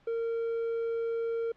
triangle tone, 460 Hz, A#4, 23 cents flat, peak -27 dBFS, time 0.07-1.52 s, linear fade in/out 5 ms, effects pink hiss -64 dBFS RMS until 1.56 s + low-pass 3000 Hz 12 dB/octave

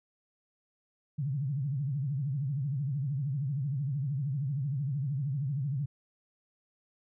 sine tone with vibrato, 138.59 Hz, C#3, in tune, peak -29 dBFS, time 1.18-5.86 s, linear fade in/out 10 ms, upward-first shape triangle, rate 13 Hz, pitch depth 210 cents each way, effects none

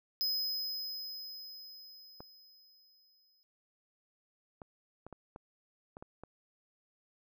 square tone with exponential decay, 5060 Hz, D#8, 28 cents sharp, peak -30 dBFS, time 0.21-3.43 s, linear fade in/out 0 ms, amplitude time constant 700 ms
clicks, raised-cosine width 1 ms, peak -32 dBFS, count 8, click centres 2.205 / 4.618 / 5.066 / 5.127 / 5.361 / 5.969 / 6.025 / 6.236 s
effects none

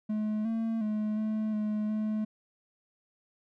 triangle tone with pitch steps, 213.8 / 225.6 / 213.2 / 216.4 / 212.3 / 215 Hz, A3 / A3 / G#3 / A3 / G#3 / A3, -49 / +44 / +46 / -29 / +38 / -40 cents, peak -26 dBFS, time 0.09-2.25 s, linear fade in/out 10 ms, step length 360 ms, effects none

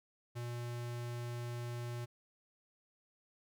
square tone, 120 Hz, B2, 49 cents flat, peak -40 dBFS, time 0.35-2.06 s, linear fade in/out 20 ms, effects none

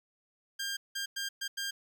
15% pulse tone bursts at uneven times, 1600 Hz, G6, 35 cents sharp, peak -27 dBFS, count 5, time 0.59-0.77 / 0.95-1.06 / 1.16-1.29 / 1.41-1.48 / 1.57-1.71 s, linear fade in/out 10 ms, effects none

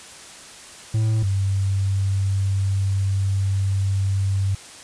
triangle / sine tone pair in turn, 110 / 97.48 Hz, A2 / G2, 0 / -9 cents, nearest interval major second, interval 209 cents, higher first, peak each -15 / -18 dBFS, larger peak first, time 0.94-1.23 / 1.23-4.55 s, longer second, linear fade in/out 5 ms, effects white hiss -41 dBFS RMS until 4.83 s + resampled to 22050 Hz

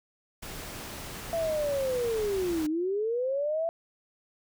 pink noise, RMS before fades -40 dBFS, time 0.42-2.67 s, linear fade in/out 10 ms
sine linear two-way sweep, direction down then up, 675 to 300 to 675 Hz, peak -26 dBFS, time 1.33-3.69 s, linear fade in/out 0 ms, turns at 2.67 s
effects none

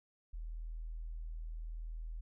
sine tone, 40.41 Hz, E1, 34 cents flat, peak -40 dBFS, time 0.33-2.21 s, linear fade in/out 10 ms, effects none

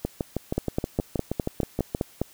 two click trains, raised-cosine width 2 ms, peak -10 / -12 dBFS, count 9 / 13, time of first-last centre 0.58-2.216 / 0.05-1.949 s, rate 4.89 / 6.32 Hz, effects white hiss -53 dBFS RMS until 2.33 s

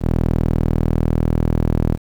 sawtooth tone with band-pass filter, 40.28 Hz, E1, 39 cents flat, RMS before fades -17 dBFS, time 0-1.98 s, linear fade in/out 50 ms, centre 180 Hz, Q 0.57, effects 7-bit

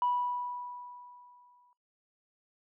sine tone with exponential decay, 981 Hz, B5, 12 cents flat, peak -24 dBFS, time 0.02-1.73 s, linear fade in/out 1 ms, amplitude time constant 370 ms, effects noise-tail reverb RT60 0.3 s tail -23 dB re dry + tanh soft clip ceiling -21 dBFS

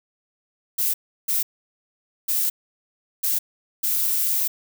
violet noise bursts at uneven times, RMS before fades -22 dBFS, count 5, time 0.78-0.94 / 1.28-1.43 / 2.28-2.5 / 3.23-3.39 / 3.83-4.48 s, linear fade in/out 10 ms, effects none

